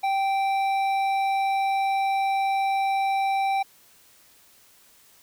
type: tone with hard clipping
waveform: sine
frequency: 781 Hz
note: G5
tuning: 7 cents flat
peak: -23 dBFS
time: 0.03-3.63 s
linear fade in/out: 10 ms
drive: 9 dB
effects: white hiss -56 dBFS RMS until 5.22 s